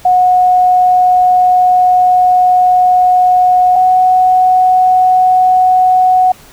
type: tone pair in turn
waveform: sine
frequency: 730 / 738.9 Hz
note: F#5 / F#5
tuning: -24 / -3 cents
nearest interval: unison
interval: 21 cents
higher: second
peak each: -5 dBFS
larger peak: neither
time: 0.05-3.76 / 3.76-6.32 s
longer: first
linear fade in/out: 5 ms
effects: pink hiss -39 dBFS RMS until 6.52 s